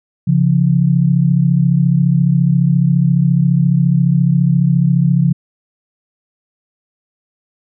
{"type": "tone pair together", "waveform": "sine", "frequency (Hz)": [137.8, 172.28], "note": ["C#3", "F3"], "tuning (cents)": [-10, -23], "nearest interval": "major third", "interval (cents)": 387, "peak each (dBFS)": -12, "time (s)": [0.27, 5.33], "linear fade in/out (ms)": 10, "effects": []}